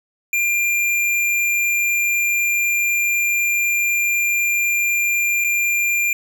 square tone with dropouts, 2392 Hz, D7, 31 cents sharp, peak -17 dBFS, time 0.33-6.13 s, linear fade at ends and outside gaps 2 ms, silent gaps 5.441-5.445 s, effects none

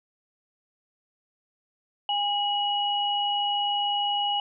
sine tone pair together, 815.5 / 2913 Hz, G#5 / F#7, -32 / -28 cents, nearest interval octave + minor seventh, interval 2204 cents, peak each -26 dBFS, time 2.09-4.4 s, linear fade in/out 2 ms, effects none

